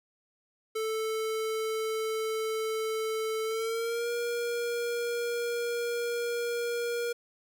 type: tone with pitch glide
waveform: square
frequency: 440 to 474.3 Hz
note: A4 to A#4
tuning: 0 to +30 cents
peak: -30 dBFS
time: 0.75-7.13 s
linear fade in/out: 10 ms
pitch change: +130 cents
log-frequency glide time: 3.44-4.1 s
effects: 12-bit